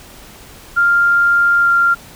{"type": "tone with pitch glide", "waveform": "sine", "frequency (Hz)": [1396.9, 1388.1], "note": ["F6", "F6"], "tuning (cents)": [0, -11], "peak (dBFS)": -9, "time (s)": [0.76, 1.95], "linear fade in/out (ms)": 20, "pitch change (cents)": -11, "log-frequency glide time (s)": [1.6, 1.69], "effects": ["pink hiss -39 dBFS RMS until 2.15 s"]}